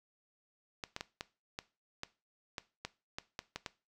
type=clicks; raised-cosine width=0.2 ms; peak=-21 dBFS; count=12; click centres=0.838 / 0.964 / 1.009 / 1.209 / 1.589 / 2.034 / 2.582 / 2.85 / 3.185 / 3.391 / 3.56 / 3.662 s; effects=noise-tail reverb RT60 0.3 s tail -18 dB re dry